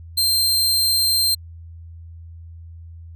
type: tone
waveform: sawtooth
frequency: 4158 Hz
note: C8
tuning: 12 cents flat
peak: -13 dBFS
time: 0.17-1.35 s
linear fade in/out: 10 ms
effects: added 83 Hz sine -36 dBFS peak until 3.15 s